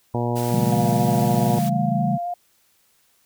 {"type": "harmonic tone", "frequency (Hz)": 119.8, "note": "A#2", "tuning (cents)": 48, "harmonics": [1, 2, 3, 4, 5, 6, 7, 8], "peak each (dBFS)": [-24, -27, -29, -30, -31, -32, -32, -33], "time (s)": [0.14, 1.59], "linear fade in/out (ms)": 5}
{"type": "noise", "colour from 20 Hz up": "white", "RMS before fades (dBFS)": -35, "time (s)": [0.35, 1.7], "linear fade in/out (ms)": 20}
{"type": "chord", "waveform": "sine", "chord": "A dominant seventh", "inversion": "first", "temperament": "equal", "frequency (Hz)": [138.59, 164.81, 196, 220], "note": ["C#3", "E3", "G3", "A3"], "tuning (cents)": [0, 0, 0, 0], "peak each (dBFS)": [-24, -26, -24, -25], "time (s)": [0.51, 2.18], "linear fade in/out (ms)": 20}
{"type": "tone with vibrato", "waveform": "sine", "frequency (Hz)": 701, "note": "F5", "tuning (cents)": 6, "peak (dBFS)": -24, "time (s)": [0.72, 2.34], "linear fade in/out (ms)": 5, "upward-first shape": "square", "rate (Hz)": 3.9, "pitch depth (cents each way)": 12}
{"effects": ["white hiss -62 dBFS RMS until 3.25 s"]}